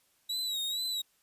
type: tone with vibrato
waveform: 40% pulse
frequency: 3868 Hz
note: B7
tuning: 37 cents flat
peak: -30 dBFS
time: 0.29-1.02 s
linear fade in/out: 10 ms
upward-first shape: sine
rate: 2.2 Hz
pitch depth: 76 cents each way
effects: white hiss -70 dBFS RMS until 1.22 s + resampled to 32000 Hz